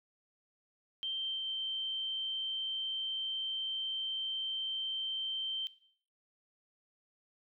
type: tone with pitch glide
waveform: sine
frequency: 3140 to 3122 Hz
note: G7 to G7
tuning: +2 to -8 cents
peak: -34 dBFS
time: 1.03-5.67 s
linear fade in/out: 0 ms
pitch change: -10 cents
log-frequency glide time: 1.15-1.49 s
effects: noise-tail reverb RT60 0.6 s tail -18 dB re dry